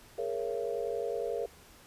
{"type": "chord", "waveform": "sine", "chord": "A# half-diminished seventh", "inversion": "third", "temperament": "equal with one note detuned", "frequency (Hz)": [415.3, 466.2, 554.4, 675.8], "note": ["G#4", "A#4", "C#5", "E5"], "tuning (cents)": [0, 0, 0, 43], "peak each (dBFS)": [-37, -34, -38, -40], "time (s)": [0.18, 1.46], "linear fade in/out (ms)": 5, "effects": ["pink hiss -56 dBFS RMS until 1.86 s", "resampled to 32000 Hz"]}